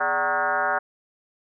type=tone with frequency modulation; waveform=sine; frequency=1100 Hz; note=C#6; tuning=14 cents flat; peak=-20 dBFS; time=0-0.79 s; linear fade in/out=10 ms; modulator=171 Hz; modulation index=3.1; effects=none